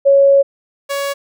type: tone pair in turn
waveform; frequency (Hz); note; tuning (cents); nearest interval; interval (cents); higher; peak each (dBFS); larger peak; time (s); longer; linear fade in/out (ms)
sine / sawtooth; 554.4 / 560.2; C#5 / C#5; 0 / +18; unison; 18; second; -6 / -14; first; 0.05-0.43 / 0.89-1.14; first; 20
effects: none